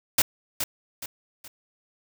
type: noise with echo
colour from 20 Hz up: white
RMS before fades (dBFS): -19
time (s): 0.18-0.22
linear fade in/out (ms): 5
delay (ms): 420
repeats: 3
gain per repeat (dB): -8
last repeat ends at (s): 1.48
effects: none